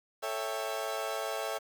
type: chord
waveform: 30% pulse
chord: A dominant seventh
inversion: none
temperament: equal with one note detuned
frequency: 440 / 554.4 / 659.3 / 793.1 Hz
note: A4 / C#5 / E5 / G5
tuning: 0 / 0 / 0 / +20 cents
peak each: -37 / -36 / -34 / -38 dBFS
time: 0.22-1.59 s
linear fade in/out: 20 ms
effects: 9-bit